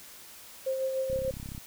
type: tone with tremolo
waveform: sine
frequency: 528 Hz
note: C5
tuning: 16 cents sharp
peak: -26 dBFS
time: 0.66-1.31 s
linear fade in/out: 10 ms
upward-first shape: sine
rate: 6.7 Hz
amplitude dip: 40%
type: click train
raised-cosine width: 5 ms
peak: -28 dBFS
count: 17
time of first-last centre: 1.1-1.579 s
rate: 33.4 Hz
effects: white hiss -49 dBFS RMS until 1.66 s